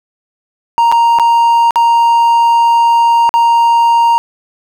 triangle tone with dropouts, 932.3 Hz, A#5, in tune, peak -4 dBFS, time 0.78-4.18 s, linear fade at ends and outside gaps 0 ms, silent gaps 0.916-0.923 / 1.187-1.197 / 1.708-1.758 / 3.292-3.34 s, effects none

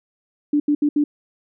sine tone bursts at uneven times, 293.7 Hz, D4, in tune, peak -14 dBFS, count 4, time 0.53-0.6 / 0.68-0.75 / 0.82-0.89 / 0.96-1.04 s, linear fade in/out 5 ms, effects none

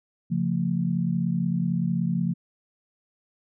sine chord, Db augmented, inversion none, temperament equal with one note detuned, 138.59 / 174.61 / 225.3 Hz, Db3 / F3 / A3, 0 / 0 / +41 cents, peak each -29 / -24 / -29 dBFS, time 0.3-2.34 s, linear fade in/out 20 ms, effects none

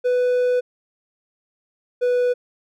triangle tone pair in turn, 496.3 / 492.9 Hz, B4 / B4, +8 / -3 cents, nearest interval unison, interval 11 cents, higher first, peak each -14 dBFS, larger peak neither, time 0.04-0.61 / 2.01-2.34 s, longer first, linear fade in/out 20 ms, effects none

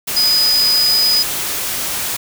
sine tone in noise, 4978 Hz, D#8, in tune, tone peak -11 dBFS, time 0.16-1.23 s, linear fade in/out 10 ms, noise white, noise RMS -21 dBFS, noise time 0.07-2.17 s, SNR +7 dB, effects none

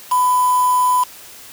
sine tone with quantisation, 999 Hz, B5, 20 cents sharp, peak -12 dBFS, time 0.11-1.04 s, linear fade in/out 10 ms, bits 4, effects white hiss -39 dBFS RMS until 1.52 s

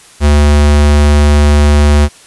square tone, 73.42 Hz, D2, in tune, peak -5 dBFS, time 0.2-2.09 s, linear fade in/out 50 ms, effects white hiss -39 dBFS RMS until 2.26 s + resampled to 24000 Hz

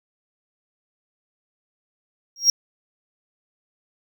triangle tone with exponential growth, 5600 Hz, F8, 4 cents sharp, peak -7 dBFS, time 2.36-2.5 s, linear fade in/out 2 ms, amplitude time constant 29 ms, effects none

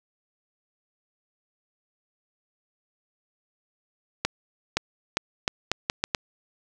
accelerating click train, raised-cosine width 0.2 ms, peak -5 dBFS, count 8, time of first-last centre 4.25-6.148 s, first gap 520 ms, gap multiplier 0.77, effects none

